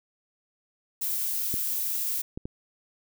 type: noise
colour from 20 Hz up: violet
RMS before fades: -29 dBFS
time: 1.01-2.22 s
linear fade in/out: 10 ms
type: clicks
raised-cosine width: 3 ms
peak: -21 dBFS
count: 3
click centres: 1.541 / 2.375 / 2.455 s
effects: none